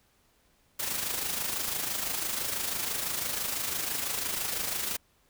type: noise with amplitude modulation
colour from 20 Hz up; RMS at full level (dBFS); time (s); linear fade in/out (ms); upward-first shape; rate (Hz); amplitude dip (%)
white; -30; 0.79-4.97; 10; sine; 26; 50
effects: pink hiss -67 dBFS RMS until 5.29 s